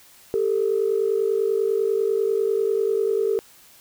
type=tone pair together; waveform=sine; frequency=396.7 / 446.8 Hz; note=G4 / A4; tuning=+21 / +27 cents; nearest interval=major second; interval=206 cents; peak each=-21 dBFS; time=0.34-3.39 s; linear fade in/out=0 ms; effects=tanh soft clip ceiling -11 dBFS + white hiss -51 dBFS RMS until 3.8 s